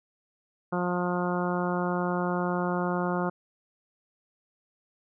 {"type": "harmonic tone", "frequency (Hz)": 177.9, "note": "F3", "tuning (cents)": 32, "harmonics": [1, 2, 3, 4, 5, 6, 7, 8], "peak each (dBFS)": [-29, -32, -34, -35, -36, -37, -37, -38], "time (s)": [0.72, 3.3], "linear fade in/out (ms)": 10, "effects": []}